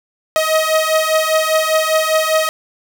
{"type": "beating tone pair", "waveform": "sawtooth", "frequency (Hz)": [629, 634], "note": ["D#5", "D#5"], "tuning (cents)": [19, 32], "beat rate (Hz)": 5, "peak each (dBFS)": -12, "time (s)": [0.36, 2.49], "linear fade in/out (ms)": 0, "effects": []}